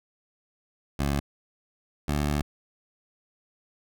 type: tone pair in turn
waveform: 15% pulse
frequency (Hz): 70.6 / 73.42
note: C#2 / D2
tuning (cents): +32 / 0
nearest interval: minor second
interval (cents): 68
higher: second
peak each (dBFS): -18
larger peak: neither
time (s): 0.99-1.2 / 2.08-2.42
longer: second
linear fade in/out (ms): 5
effects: none